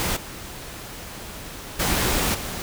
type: noise with level steps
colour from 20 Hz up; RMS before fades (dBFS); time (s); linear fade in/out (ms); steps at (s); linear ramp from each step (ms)
pink; -24 / -37 / -22 / -31; 0-2.62; 0; 0.16 / 1.79 / 2.34; 10
effects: none